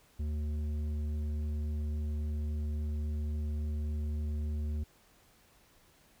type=tone with tanh clipping; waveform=sine; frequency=75.3 Hz; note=D2; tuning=44 cents sharp; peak=-33 dBFS; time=0.19-4.84 s; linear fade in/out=10 ms; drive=9 dB; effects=pink hiss -64 dBFS RMS until 6.2 s